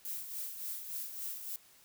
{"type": "noise with tremolo", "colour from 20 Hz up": "violet", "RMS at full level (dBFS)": -39, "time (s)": [0.05, 1.56], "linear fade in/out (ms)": 0, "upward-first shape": "sine", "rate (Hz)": 3.5, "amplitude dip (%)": 55, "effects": ["white hiss -62 dBFS RMS until 1.84 s"]}